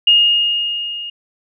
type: tone with level ramp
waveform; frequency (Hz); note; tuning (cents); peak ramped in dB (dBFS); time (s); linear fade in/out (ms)
sine; 2848; F7; +33; -6 to -25; 0.07-1.1; 5
effects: none